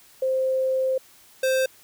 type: tone pair in turn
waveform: sine / square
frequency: 523.3 / 523.3 Hz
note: C5 / C5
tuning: 0 / 0 cents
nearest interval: unison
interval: 0 cents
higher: neither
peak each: -20 dBFS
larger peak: neither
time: 0.22-0.98 / 1.43-1.66 s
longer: first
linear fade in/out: 5 ms
effects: white hiss -53 dBFS RMS until 1.83 s